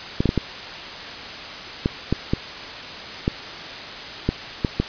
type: clicks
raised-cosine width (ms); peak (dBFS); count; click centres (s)
3; -5; 11; 0.205 / 0.257 / 0.291 / 0.377 / 1.859 / 2.126 / 2.335 / 3.279 / 4.29 / 4.648 / 4.8
effects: white hiss -33 dBFS RMS until 4.88 s + resampled to 11025 Hz